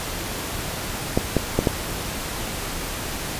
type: clicks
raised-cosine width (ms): 2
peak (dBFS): -3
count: 4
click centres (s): 1.175 / 1.367 / 1.59 / 1.672
effects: pink hiss -29 dBFS RMS until 3.39 s + resampled to 32000 Hz